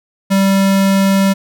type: tone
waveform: square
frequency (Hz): 194.8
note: G3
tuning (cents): -11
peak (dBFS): -10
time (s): 0.3-1.34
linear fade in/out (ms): 20
effects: none